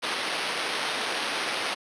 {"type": "noise with sample-and-hold", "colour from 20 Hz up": "blue", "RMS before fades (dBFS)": -29, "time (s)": [0.02, 1.75], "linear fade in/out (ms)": 20, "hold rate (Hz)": 7350, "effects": ["high-pass 300 Hz 12 dB/octave", "resampled to 22050 Hz"]}